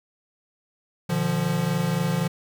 square tone cluster, 120.7 / 150 / 173.8 Hz, B2 / D3 / F3, -39 / +37 / -8 cents, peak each -32 / -27 / -25 dBFS, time 1.09-2.28 s, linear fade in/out 10 ms, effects 10-bit

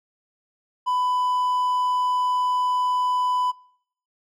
triangle tone, 998 Hz, B5, 18 cents sharp, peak -18 dBFS, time 0.86-3.52 s, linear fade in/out 20 ms, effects noise-tail reverb RT60 0.7 s tail -26 dB re dry

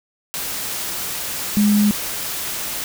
sine tone in noise, 207.7 Hz, G#3, in tune, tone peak -12 dBFS, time 1.57-1.91 s, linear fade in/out 0 ms, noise white, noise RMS -26 dBFS, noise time 0.34-2.84 s, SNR +11 dB, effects none

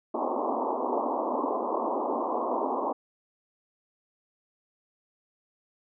white band-pass noise, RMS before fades -29 dBFS, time 0.14-2.93 s, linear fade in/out 5 ms, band 230 to 1100 Hz, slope 96 dB/octave, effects none

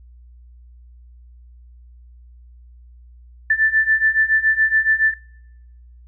sine beating tone pair, 1760 / 1767.1 Hz, A6 / A6, 0 / +7 cents, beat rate 7.1 Hz, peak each -18 / -16 dBFS, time 3.5-5.14 s, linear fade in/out 5 ms, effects noise-tail reverb RT60 1.0 s tail -26 dB re dry + added 60 Hz sine -42 dBFS peak until 6.07 s

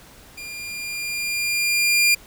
sawtooth tone with level ramp, 2400 Hz, D7, 37 cents sharp, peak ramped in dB -30 to -10 dBFS, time 0.37-2.15 s, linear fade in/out 10 ms, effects pink hiss -47 dBFS RMS until 2.26 s

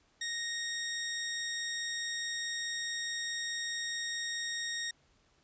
15% pulse tone, 1864.7 Hz, A#6, in tune, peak -28 dBFS, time 0.21-4.91 s, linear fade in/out 5 ms, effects pink hiss -69 dBFS RMS until 5.43 s + resampled to 16000 Hz

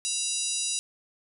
harmonic tone with a mistuned harmonic, 980 Hz, B5, 14 cents flat, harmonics 3 / 4 / 5 / 6 / 7 / 8 / 9 / 10, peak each -39 / -34 / -37 / -34 / -35 / -37 / -34 / -35 dBFS, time 0.05-0.79 s, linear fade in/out 0 ms, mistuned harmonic 3, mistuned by -100 cents, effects none

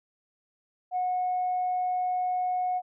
sine tone, 730 Hz, F#5, 24 cents flat, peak -24 dBFS, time 0.91-2.82 s, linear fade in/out 50 ms, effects tanh soft clip ceiling -21 dBFS

